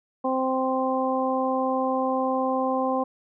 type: harmonic tone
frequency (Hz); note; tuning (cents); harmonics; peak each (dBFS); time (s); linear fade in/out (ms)
261.1; C4; -3; 1 / 2 / 3 / 4; -27 / -26 / -28 / -29; 0.24-3.04; 10
effects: none